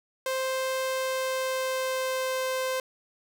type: tone with pitch glide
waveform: sawtooth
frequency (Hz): 523.3 to 519.1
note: C5 to C5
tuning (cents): 0 to -14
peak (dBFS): -23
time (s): 0.26-2.8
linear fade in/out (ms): 2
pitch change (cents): -14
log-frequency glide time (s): 0.84-2.45
effects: none